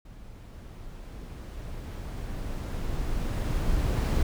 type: noise with level ramp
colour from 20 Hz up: brown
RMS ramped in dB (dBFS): -46 to -24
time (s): 0.05-4.23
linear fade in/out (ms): 5
effects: none